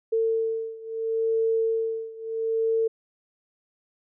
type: beating tone pair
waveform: sine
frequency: 449.3 / 450.04 Hz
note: A4 / A4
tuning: +36 / +39 cents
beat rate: 0.74 Hz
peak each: -25 / -27 dBFS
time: 0.12-2.88 s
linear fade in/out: 10 ms
effects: none